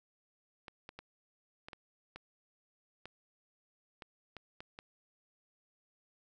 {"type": "clicks", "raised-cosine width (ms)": 0.3, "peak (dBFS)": -30, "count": 11, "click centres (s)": [0.682, 0.891, 0.99, 1.685, 1.732, 2.16, 3.056, 4.022, 4.367, 4.605, 4.789], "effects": []}